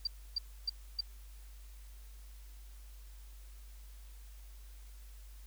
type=tone bursts; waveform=sine; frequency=4701 Hz; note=D8; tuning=1 cent sharp; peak=-30 dBFS; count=4; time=0.05-1.008 s; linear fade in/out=5 ms; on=22 ms; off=290 ms; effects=added 50 Hz sine -49 dBFS peak until 5.46 s + white hiss -63 dBFS RMS until 5.46 s